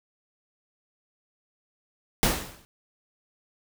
pink noise with exponential decay, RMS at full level -19 dBFS, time 2.23-2.65 s, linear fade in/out 0 ms, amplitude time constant 91 ms, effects none

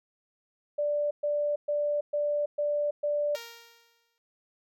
sine tone bursts, 587.3 Hz, D5, in tune, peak -25 dBFS, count 6, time 0.78-3.36 s, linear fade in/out 10 ms, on 330 ms, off 120 ms
5% pulse tone with exponential decay, 465.6 Hz, A#4, 2 cents flat, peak -26 dBFS, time 3.35-4.18 s, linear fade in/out 0 ms, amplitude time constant 180 ms
effects none

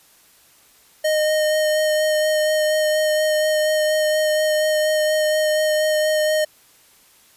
square tone with vibrato, 616 Hz, D#5, 17 cents flat, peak -17 dBFS, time 1.04-6.45 s, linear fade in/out 10 ms, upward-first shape sine, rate 4.2 Hz, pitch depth 12 cents each way, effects white hiss -53 dBFS RMS until 7.36 s + resampled to 32000 Hz

